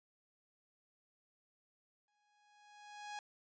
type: tone with exponential growth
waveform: sawtooth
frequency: 830.6 Hz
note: G#5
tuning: in tune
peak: -38 dBFS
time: 2.08-3.19 s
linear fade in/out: 1 ms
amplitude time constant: 240 ms
effects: resampled to 16000 Hz